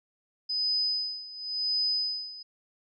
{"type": "tone with tremolo", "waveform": "sine", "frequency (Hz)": 5010, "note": "D#8", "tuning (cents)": 11, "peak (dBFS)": -24, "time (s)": [0.49, 2.43], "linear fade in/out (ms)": 10, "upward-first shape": "sine", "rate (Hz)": 0.93, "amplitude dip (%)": 85, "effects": []}